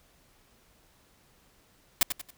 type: noise with echo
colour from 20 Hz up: white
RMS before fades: -21 dBFS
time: 2.01-2.03 s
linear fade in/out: 2 ms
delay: 92 ms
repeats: 3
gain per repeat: -9 dB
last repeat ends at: 2.306 s
effects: pink hiss -63 dBFS RMS until 2.37 s